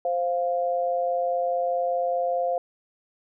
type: tone pair together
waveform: sine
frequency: 523.3 / 698.5 Hz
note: C5 / F5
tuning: 0 / 0 cents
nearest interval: perfect fourth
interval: 500 cents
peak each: -25 dBFS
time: 0.05-2.58 s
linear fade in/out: 2 ms
effects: none